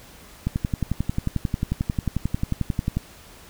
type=click train; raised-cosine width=5 ms; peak=-10 dBFS; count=29; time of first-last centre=0.47-2.97 s; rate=11.2 Hz; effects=pink hiss -47 dBFS RMS until 3.49 s